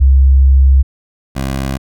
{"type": "tone pair in turn", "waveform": ["sine", "15% pulse"], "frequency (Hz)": [67, 67], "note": ["C2", "C2"], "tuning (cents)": [42, 42], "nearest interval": "unison", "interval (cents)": 0, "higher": "neither", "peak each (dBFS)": [-4, -10], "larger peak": "first", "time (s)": [[0, 0.83], [1.35, 1.78]], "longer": "first", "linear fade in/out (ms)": 20, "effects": []}